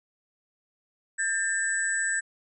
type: tone cluster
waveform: sine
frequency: 1605 / 1791 / 7920 Hz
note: G6 / A6 / B8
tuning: +40 / +30 / +4 cents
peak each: -29 dBFS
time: 1.18-2.21 s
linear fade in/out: 20 ms
effects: none